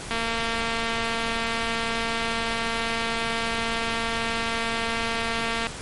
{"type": "click train", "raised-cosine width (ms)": 0.3, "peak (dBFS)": -11, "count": 1274, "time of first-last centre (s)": [0.11, 5.669], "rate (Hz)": 229, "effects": ["pink hiss -36 dBFS RMS until 5.81 s", "MP3 48 kbps"]}